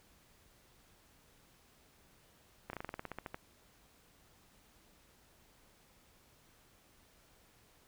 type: slowing click train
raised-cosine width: 0.5 ms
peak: -26 dBFS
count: 13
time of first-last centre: 2.7-3.345 s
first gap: 32 ms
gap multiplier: 1.09
effects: pink hiss -66 dBFS RMS until 7.87 s